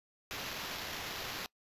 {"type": "noise with sample-and-hold", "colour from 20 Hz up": "blue", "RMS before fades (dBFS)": -41, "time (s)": [0.31, 1.46], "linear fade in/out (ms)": 0, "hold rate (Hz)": 8820, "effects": ["noise-tail reverb RT60 0.1 s tail -23 dB re dry", "resampled to 32000 Hz"]}